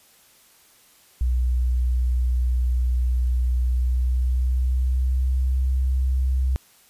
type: tone with pitch glide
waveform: sine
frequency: 61.74 to 64.88 Hz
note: B1 to C2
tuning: 0 to -14 cents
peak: -18 dBFS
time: 1.21-6.56 s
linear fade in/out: 0 ms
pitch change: +86 cents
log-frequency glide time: 3.61-5.65 s
effects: white hiss -55 dBFS RMS until 6.89 s + resampled to 32000 Hz